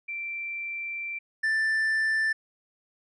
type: tone pair in turn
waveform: sine / triangle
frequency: 2349 / 1769.4 Hz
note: D7 / A6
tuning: 0 / +9 cents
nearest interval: perfect fourth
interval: 491 cents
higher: first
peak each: -31 / -21 dBFS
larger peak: second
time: 0.08-1.19 / 1.43-2.33 s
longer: first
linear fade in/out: 10 ms
effects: resampled to 22050 Hz